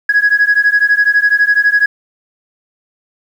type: beating tone pair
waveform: sine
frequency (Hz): 1661.2 / 1673.2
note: G#6 / G#6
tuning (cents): 0 / +12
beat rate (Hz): 12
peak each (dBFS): -10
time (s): 0.09-1.86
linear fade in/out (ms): 5
effects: tanh soft clip ceiling -3 dBFS + 7-bit